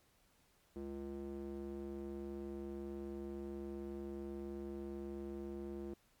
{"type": "tone with band-pass filter", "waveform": "square", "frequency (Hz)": 69.3, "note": "C#2", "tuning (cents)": 0, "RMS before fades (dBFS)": -45, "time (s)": [0.76, 5.94], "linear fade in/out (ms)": 0, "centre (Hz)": 320, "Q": 2.7, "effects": ["pink hiss -72 dBFS RMS until 6.2 s", "MP3 96 kbps"]}